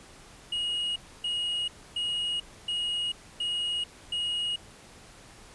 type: tone bursts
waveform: triangle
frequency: 2884 Hz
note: F#7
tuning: 45 cents flat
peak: -26 dBFS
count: 6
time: 0.52-4.56 s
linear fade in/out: 5 ms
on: 440 ms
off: 280 ms
effects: pink hiss -51 dBFS RMS until 5.54 s + resampled to 24000 Hz